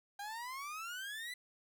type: exponential sweep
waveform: 30% pulse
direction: up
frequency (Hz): 795 to 2018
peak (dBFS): -39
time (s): 0.19-1.34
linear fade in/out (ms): 5
effects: 11-bit